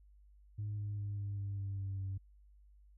sine tone with pitch steps, 104.4 / 103.2 / 102.02 / 100.84 / 99.69 / 98.54 / 97.41 / 96.29 Hz, G#2 / G#2 / G#2 / G2 / G2 / G2 / G2 / G2, +10 / -10 / -30 / +49 / +30 / +10 / -10 / -30 cents, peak -35 dBFS, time 0.58-2.18 s, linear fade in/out 10 ms, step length 200 ms, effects tanh soft clip ceiling -34 dBFS + added 50 Hz sine -59 dBFS peak until 2.97 s

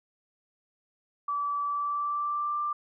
sine tone with pitch glide, 1154 to 1183.7 Hz, D6 to D6, -31 to +13 cents, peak -27 dBFS, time 1.28-2.73 s, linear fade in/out 5 ms, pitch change +44 cents, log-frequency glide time 1.64-2.61 s, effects none

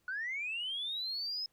sine linear sweep, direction up, 1448 to 5180 Hz, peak -34 dBFS, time 0.08-1.46 s, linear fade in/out 2 ms, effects tanh soft clip ceiling -30 dBFS + pink hiss -75 dBFS RMS until 1.52 s

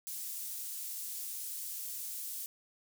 pink high-pass noise, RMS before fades -41 dBFS, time 0.07-2.46 s, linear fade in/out 0 ms, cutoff 9400 Hz, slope 12 dB/octave, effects none

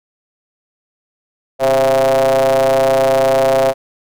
square ring-modulated tone, 68.4 Hz, C#2, 23 cents flat, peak -8 dBFS, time 1.59-3.74 s, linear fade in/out 50 ms, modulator 601 Hz, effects none

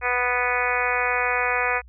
harmonic tone, 246.9 Hz, B3, in tune, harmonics 2 / 3 / 4 / 5 / 6 / 7 / 8 / 9 / 10, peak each -29 / -29 / -29 / -29 / -29 / -29 / -29 / -29 / -29 dBFS, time 0.01-1.82 s, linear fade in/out 50 ms, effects added 60 Hz sine -44 dBFS peak until 1.88 s

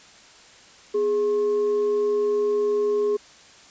sine tone with frequency modulation, 415.3 Hz, G#4, in tune, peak -19 dBFS, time 0.94-3.17 s, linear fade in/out 10 ms, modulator 661 Hz, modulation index 0.23, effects white hiss -49 dBFS RMS until 3.7 s + resampled to 16000 Hz

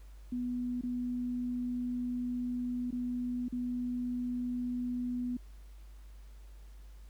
sine tone with dropouts, 246.2 Hz, B3, 5 cents flat, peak -32 dBFS, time 0.32-5.37 s, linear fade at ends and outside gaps 5 ms, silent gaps 0.812-0.834 / 2.908-2.925 / 3.484-3.524 s, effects added 50 Hz sine -48 dBFS peak until 7.09 s + pink hiss -66 dBFS RMS until 7.09 s

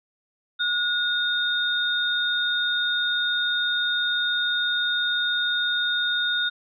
sine tone pair together, 1447 / 3677 Hz, F#6 / A#7, -39 / -24 cents, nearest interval octave + major third, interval 1615 cents, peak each -24 dBFS, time 0.59-6.5 s, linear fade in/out 20 ms, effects none

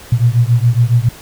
sine beating tone pair, 116.2 / 123.4 Hz, A#2 / B2, -5 / -1 cents, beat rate 7.2 Hz, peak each -11 / -12 dBFS, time 0.12-1.09 s, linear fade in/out 5 ms, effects pink hiss -36 dBFS RMS until 1.21 s

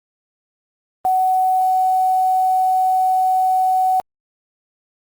sine tone with quantisation, 748 Hz, F#5, 19 cents sharp, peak -13 dBFS, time 1.05-4 s, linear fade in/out 0 ms, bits 6, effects Opus 24 kbps

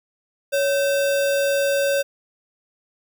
sine tone with sample-and-hold, 559 Hz, C#5, 14 cents sharp, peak -17 dBFS, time 0.52-2.03 s, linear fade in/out 20 ms, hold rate 2100 Hz, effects none

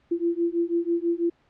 sine beating tone pair, 337.5 / 343.6 Hz, E4 / F4, +41 / -28 cents, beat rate 6.1 Hz, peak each -25 dBFS, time 0.11-1.3 s, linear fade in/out 10 ms, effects pink hiss -64 dBFS RMS until 1.49 s + low-pass 3000 Hz 12 dB/octave

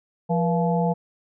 harmonic tone with a mistuned harmonic, 171.9 Hz, F3, 27 cents flat, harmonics 1 / 3 / 4 / 5, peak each -21 / -26 / -27 / -28 dBFS, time 0.29-0.94 s, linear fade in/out 20 ms, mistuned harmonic 3, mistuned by -110 cents, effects none

